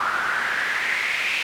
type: noise with band-pass filter sweep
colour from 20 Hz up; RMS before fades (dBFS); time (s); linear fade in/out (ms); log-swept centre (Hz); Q
pink; -24; 0-1.43; 5; 1300 to 2500; 5.1
effects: none